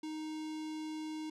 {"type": "tone with notch filter", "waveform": "square", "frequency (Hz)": 311.1, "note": "D#4", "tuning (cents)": 0, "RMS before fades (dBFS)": -41, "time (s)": [0.03, 1.3], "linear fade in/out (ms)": 5, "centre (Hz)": 1400, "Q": 1.2, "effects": ["low-pass 7000 Hz 12 dB/octave"]}